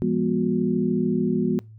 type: tone cluster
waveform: sine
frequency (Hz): 169 / 202.5 / 242.9 / 363.8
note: E3 / G#3 / B3 / F#4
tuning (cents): +43 / -43 / -29 / -29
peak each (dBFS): -27 / -25 / -24 / -26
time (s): 0.02-1.59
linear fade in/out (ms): 0
effects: noise-tail reverb RT60 0.3 s tail -26 dB re dry + added 109 Hz sine -42 dBFS peak until 1.78 s